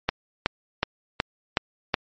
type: click train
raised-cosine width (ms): 0.3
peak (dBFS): -4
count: 6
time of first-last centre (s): 0.09-1.942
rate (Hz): 2.7
effects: MP3 32 kbps